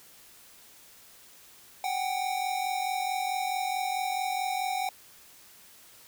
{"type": "tone pair together", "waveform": "square", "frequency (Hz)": [749.4, 794], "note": ["F#5", "G5"], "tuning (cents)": [22, 22], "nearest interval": "minor second", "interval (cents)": 100, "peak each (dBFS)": [-31, -33], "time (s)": [1.84, 4.89], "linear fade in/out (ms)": 2, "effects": ["white hiss -54 dBFS RMS until 6.07 s"]}